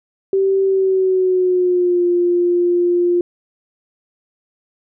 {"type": "tone with pitch glide", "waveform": "sine", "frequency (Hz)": [387.3, 351.1], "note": ["G4", "F4"], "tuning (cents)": [-21, 9], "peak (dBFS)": -12, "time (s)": [0.33, 3.21], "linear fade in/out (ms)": 2, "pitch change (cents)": -170, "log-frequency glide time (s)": [0.63, 2.05], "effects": []}